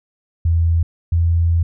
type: tone pair in turn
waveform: sine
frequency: 83.3 / 84.17 Hz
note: E2 / E2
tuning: +19 / +37 cents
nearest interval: unison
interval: 18 cents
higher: second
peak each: -12 dBFS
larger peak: neither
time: 0.45-0.83 / 1.12-1.63 s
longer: second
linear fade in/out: 5 ms
effects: none